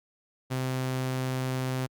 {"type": "tone", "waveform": "sawtooth", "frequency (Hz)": 129.6, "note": "C3", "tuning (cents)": -16, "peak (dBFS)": -24, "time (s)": [0.5, 1.87], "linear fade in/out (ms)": 20, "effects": ["Opus 48 kbps"]}